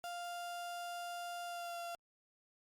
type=tone with pitch glide; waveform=35% pulse; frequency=698.5 to 688.9 Hz; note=F5 to F5; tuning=0 to -24 cents; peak=-40 dBFS; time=0.04-1.95 s; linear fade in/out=0 ms; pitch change=-24 cents; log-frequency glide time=1.45-1.78 s; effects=Opus 48 kbps